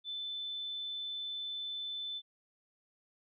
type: tone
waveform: sine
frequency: 3520 Hz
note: A7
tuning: in tune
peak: -37 dBFS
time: 0.04-2.22 s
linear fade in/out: 50 ms
effects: none